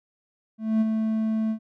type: tone with ADSR envelope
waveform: triangle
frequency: 220 Hz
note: A3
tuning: in tune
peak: -15 dBFS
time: 0.58-1.59 s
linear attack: 230 ms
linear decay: 27 ms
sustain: -5 dB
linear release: 85 ms
effects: none